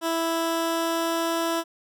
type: tone with pitch glide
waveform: 15% pulse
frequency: 329.9 to 332.2 Hz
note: E4 to E4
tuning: +1 to +13 cents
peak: -17 dBFS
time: 0.01-1.64 s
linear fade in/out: 50 ms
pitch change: +12 cents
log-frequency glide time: 0.2-1.39 s
effects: none